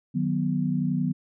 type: chord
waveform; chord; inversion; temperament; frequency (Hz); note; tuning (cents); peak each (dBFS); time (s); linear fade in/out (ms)
sine; B major; first; just; 154.34 / 185.21 / 246.9; D#3 / F#3 / B3; -14 / +2 / 0; -27; 0.14-1.13; 20
effects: none